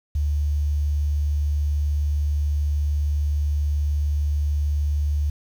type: tone with quantisation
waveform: sine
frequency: 73.42 Hz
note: D2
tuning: in tune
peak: -19 dBFS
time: 0.15-5.3 s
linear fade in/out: 5 ms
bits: 8
effects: none